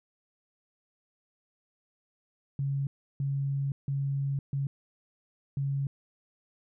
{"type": "tone bursts at uneven times", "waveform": "sine", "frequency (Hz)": 138.59, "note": "C#3", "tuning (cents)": 0, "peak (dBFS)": -27, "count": 5, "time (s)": [[2.59, 2.87], [3.2, 3.72], [3.88, 4.39], [4.53, 4.67], [5.57, 5.87]], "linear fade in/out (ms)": 2, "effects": []}